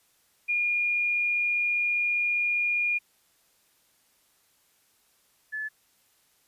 sine tone pair in turn, 2425 / 1728.7 Hz, D#7 / A6, -45 / -31 cents, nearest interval tritone, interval 586 cents, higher first, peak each -23 / -30 dBFS, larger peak first, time 0.48-2.99 / 5.52-5.69 s, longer first, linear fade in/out 20 ms, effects white hiss -66 dBFS RMS until 6.47 s + resampled to 32000 Hz

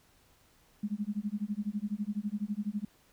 sine tone with tremolo, 207.6 Hz, G#3, in tune, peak -28 dBFS, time 0.83-2.85 s, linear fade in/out 5 ms, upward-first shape sine, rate 12 Hz, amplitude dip 100%, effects pink hiss -65 dBFS RMS until 3.12 s

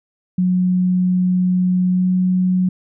sine tone with pitch glide, 182.2 to 183.57 Hz, F#3 to F#3, -26 to -13 cents, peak -13 dBFS, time 0.38-2.69 s, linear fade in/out 5 ms, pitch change +13 cents, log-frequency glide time 1.91-2.07 s, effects none

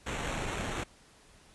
pink noise with sample-and-hold, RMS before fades -35 dBFS, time 0.06-0.84 s, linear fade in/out 10 ms, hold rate 4900 Hz, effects pink hiss -59 dBFS RMS until 1.54 s + resampled to 24000 Hz

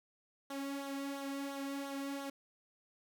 sawtooth tone with flanger, 277.2 Hz, C#4, in tune, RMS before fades -41 dBFS, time 0.5-2.3 s, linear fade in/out 5 ms, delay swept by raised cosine 0.4 to 2.4 ms, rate 2.9 Hz, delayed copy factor -0.6, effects none

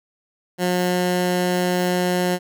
15% pulse tone, 179.8 Hz, F#3, 49 cents flat, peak -12 dBFS, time 0.58-2.39 s, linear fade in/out 50 ms, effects none

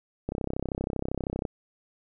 click train, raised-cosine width 2 ms, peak -16 dBFS, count 39, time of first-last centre 0.29-1.452 s, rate 32.7 Hz, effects none

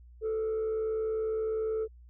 sine tone with frequency modulation, 439.4 Hz, A4, 2 cents flat, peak -26 dBFS, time 0.21-1.88 s, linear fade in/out 50 ms, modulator 70.1 Hz, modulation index 0.24, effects tanh soft clip ceiling -27 dBFS + added 60 Hz sine -50 dBFS peak until 2.09 s

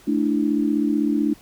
sine chord, A suspended fourth, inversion none, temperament equal with one note detuned, 218.1 / 293.7 / 329.6 Hz, A3 / D4 / E4, -15 / 0 / 0 cents, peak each -23 / -20 / -25 dBFS, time 0.07-1.34 s, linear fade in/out 10 ms, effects pink hiss -50 dBFS RMS until 1.41 s

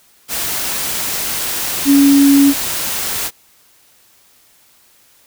sine tone in noise, 280 Hz, C#4, 18 cents sharp, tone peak -6 dBFS, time 1.85-2.54 s, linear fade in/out 50 ms, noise white, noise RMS -20 dBFS, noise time 0.28-3.31 s, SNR +11 dB, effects white hiss -51 dBFS RMS until 5.26 s

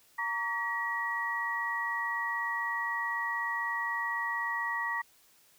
sine tone cluster, 925 / 1141 / 1912 Hz, A#5 / C#6 / A#6, -14 / +50 / +43 cents, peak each -36 / -37 / -32 dBFS, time 0.18-5.02 s, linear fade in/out 10 ms, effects white hiss -63 dBFS RMS until 5.58 s

